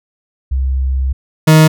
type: tone pair in turn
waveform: sine / 40% pulse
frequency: 65.9 / 156.74 Hz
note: C2 / D#3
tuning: +13 / +13 cents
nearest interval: octave + minor third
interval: 1500 cents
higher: second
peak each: -12 / -3 dBFS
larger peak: second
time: 0.51-1.13 / 1.47-1.68 s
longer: first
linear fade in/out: 10 ms
effects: none